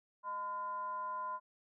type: tone with frequency modulation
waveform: sine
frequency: 1016 Hz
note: B5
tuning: 49 cents sharp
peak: -37 dBFS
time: 0.23-1.4 s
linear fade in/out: 50 ms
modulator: 398 Hz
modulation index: 0.42
effects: none